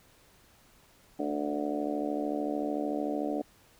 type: harmonic tone with a mistuned harmonic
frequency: 73.42 Hz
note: D2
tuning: in tune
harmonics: 3 / 4 / 5 / 6 / 7 / 8 / 9 / 10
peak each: -40 / -32 / -45 / -38 / -41 / -37 / -42 / -39 dBFS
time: 1.19-3.42 s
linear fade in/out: 5 ms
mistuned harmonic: 5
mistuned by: -21 cents
effects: pink hiss -61 dBFS RMS until 3.79 s